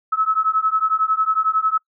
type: beating tone pair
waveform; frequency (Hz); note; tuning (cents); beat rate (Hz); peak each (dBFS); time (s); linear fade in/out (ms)
sine; 1290 / 1301; E6 / E6; -38 / -23; 11; -19 / -19; 0.12-1.78; 10
effects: noise-tail reverb RT60 0.1 s tail -25 dB re dry